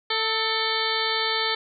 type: harmonic tone with a mistuned harmonic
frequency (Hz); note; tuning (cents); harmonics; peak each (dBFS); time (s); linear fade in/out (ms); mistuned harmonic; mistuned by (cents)
445; A4; +20; 1 / 2 / 3 / 4 / 5 / 7 / 8 / 9 / 10; -31 / -31 / -31 / -31 / -31 / -31 / -31 / -31 / -31; 0.1-1.55; 5; 3; -37
effects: none